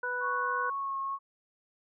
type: harmonic tone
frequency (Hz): 493.9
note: B4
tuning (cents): 0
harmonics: 1 / 2 / 3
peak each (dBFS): -38 / -37 / -32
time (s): 0.03-0.7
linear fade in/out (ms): 5
type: tone with vibrato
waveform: sine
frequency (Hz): 1095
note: C#6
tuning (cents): -22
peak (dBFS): -31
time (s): 0.2-1.19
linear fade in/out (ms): 50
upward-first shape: triangle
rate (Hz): 2.2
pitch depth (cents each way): 17
effects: none